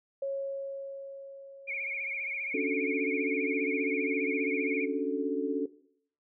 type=tone with exponential decay; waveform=sine; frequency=549 Hz; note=C#5; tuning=17 cents flat; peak=-29 dBFS; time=0.22-3.4 s; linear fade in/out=5 ms; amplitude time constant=690 ms
type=tone with vibrato; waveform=sine; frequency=2287 Hz; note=D7; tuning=47 cents flat; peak=-32 dBFS; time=1.67-4.86 s; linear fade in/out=20 ms; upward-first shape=sine; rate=15 Hz; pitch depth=110 cents each way
type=chord; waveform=sine; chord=D major seventh; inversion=third; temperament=equal; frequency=277.2 / 293.7 / 370 / 440 Hz; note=C#4 / D4 / F#4 / A4; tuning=0 / 0 / 0 / 0 cents; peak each=-33 / -34 / -35 / -32 dBFS; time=2.54-5.66 s; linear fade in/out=5 ms
effects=noise-tail reverb RT60 0.6 s tail -17 dB re dry